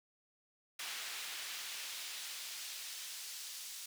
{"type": "noise with high-pass filter sweep", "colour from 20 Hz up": "brown", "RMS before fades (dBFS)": -45, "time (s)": [0.79, 3.86], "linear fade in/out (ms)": 5, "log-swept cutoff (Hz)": [2400, 5300], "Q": 0.84, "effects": []}